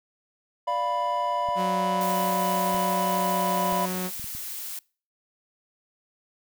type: chord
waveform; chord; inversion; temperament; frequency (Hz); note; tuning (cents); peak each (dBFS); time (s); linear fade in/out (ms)
triangle; B diminished; first; equal; 587.3 / 698.5 / 987.8; D5 / F5 / B5; 0 / 0 / 0; -29 / -28 / -24; 0.67-3.86; 10
type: clicks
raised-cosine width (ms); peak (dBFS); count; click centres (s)
5; -31; 6; 1.488 / 2.746 / 3.725 / 4.197 / 4.243 / 4.35
type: tone with pitch glide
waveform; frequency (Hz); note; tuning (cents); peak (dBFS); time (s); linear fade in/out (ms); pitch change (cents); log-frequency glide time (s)
sawtooth; 185 to 183.72; F#3 to F#3; 0 to -12; -24; 1.55-4.11; 50; -12; 3.11-3.64
type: noise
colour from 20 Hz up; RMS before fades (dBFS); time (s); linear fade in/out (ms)
blue; -35; 2.01-4.79; 2
effects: noise-tail reverb RT60 0.4 s tail -25 dB re dry